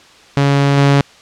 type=tone with level steps; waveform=sawtooth; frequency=140.5 Hz; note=C#3; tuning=24 cents sharp; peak=-6 / -4 dBFS; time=0.37-1.01 s; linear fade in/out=0 ms; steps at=0.77 s; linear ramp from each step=10 ms; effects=white hiss -43 dBFS RMS until 1.21 s + low-pass 5000 Hz 12 dB/octave